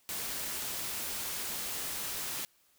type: noise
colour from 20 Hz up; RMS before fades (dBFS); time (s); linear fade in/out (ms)
white; -37; 0.09-2.45; 0
effects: white hiss -68 dBFS RMS until 2.78 s